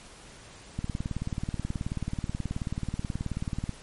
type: click train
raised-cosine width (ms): 5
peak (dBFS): -18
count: 55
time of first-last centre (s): 0.79-3.693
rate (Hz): 18.6
effects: pink hiss -49 dBFS RMS until 3.82 s + MP3 48 kbps